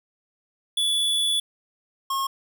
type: tone pair in turn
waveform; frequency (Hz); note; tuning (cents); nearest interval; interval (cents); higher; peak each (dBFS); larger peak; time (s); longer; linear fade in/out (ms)
square; 3437 / 1082.6; A7 / C#6; -41 / -41; octave + minor sixth; 2000; first; -21 / -24; first; 0.77-1.4 / 2.1-2.27; first; 5
effects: none